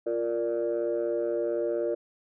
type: chord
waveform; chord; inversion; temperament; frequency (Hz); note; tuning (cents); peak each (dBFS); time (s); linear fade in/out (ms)
sine; Bb major; second; equal; 349.2 / 466.2 / 587.3; F4 / Bb4 / D5; 0 / 0 / 0; -29; 0.06-1.95; 10
effects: tanh soft clip ceiling -20 dBFS